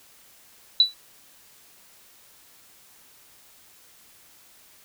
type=tone with exponential decay; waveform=sine; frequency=3954 Hz; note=B7; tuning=1 cent sharp; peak=-9 dBFS; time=0.8-0.94 s; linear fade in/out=2 ms; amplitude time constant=29 ms; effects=white hiss -54 dBFS RMS until 4.84 s